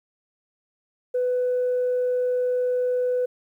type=tone; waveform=sine; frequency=498.4 Hz; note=B4; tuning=16 cents sharp; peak=-19 dBFS; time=1.14-3.26 s; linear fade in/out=10 ms; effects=tanh soft clip ceiling -17 dBFS + 10-bit